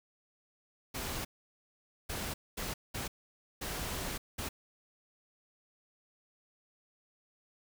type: noise bursts at uneven times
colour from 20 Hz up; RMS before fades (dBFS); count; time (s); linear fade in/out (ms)
pink; -38; 6; 0.94-1.25 / 2.09-2.34 / 2.57-2.74 / 2.94-3.08 / 3.61-4.18 / 4.38-4.49; 10
effects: none